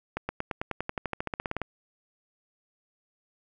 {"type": "accelerating click train", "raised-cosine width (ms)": 0.5, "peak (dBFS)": -15, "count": 19, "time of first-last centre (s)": [0.17, 1.617], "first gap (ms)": 120, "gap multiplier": 0.95, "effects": []}